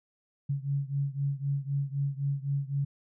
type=beating tone pair; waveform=sine; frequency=138.59 / 142.49 Hz; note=C#3 / C#3; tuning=0 / +48 cents; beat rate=3.9 Hz; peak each=-30 / -32 dBFS; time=0.49-2.85 s; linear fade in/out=10 ms; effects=none